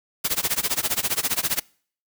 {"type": "noise with tremolo", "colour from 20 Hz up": "white", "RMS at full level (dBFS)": -21, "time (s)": [0.24, 1.6], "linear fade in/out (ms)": 10, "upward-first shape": "sine", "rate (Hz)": 15, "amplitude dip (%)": 95, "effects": ["noise-tail reverb RT60 0.5 s tail -25 dB re dry"]}